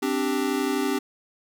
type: chord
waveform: square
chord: C suspended second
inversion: none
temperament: equal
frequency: 261.6 / 293.7 / 392 Hz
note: C4 / D4 / G4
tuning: 0 / 0 / 0 cents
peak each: -28 dBFS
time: 0.02-0.99 s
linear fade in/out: 10 ms
effects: none